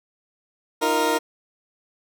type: chord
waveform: 20% pulse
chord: Eb suspended second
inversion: none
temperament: equal with one note detuned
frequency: 311.1 / 345.2 / 466.2 Hz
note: Eb4 / F4 / Bb4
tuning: 0 / -20 / 0 cents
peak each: -20 / -22 / -17 dBFS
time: 0.81-1.19 s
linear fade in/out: 20 ms
effects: none